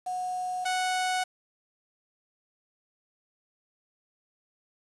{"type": "tone pair in turn", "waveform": ["sine", "sawtooth"], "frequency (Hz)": [732, 738.8], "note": ["F#5", "F#5"], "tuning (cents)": [-19, -3], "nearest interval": "unison", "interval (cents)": 16, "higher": "second", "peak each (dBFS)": [-29, -22], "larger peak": "second", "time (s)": [[0.06, 0.65], [0.65, 1.24]], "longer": "neither", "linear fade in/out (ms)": 10, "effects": ["resampled to 24000 Hz", "8-bit"]}